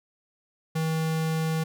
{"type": "tone", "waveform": "square", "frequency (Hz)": 160, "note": "D#3", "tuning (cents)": 49, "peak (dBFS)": -25, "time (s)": [0.75, 1.64], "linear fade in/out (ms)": 10, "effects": []}